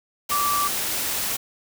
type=tone in noise; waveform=sine; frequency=1163 Hz; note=D6; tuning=17 cents flat; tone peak=-21 dBFS; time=0.31-0.68 s; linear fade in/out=10 ms; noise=white; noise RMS=-26 dBFS; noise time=0.29-1.37 s; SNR=+2 dB; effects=none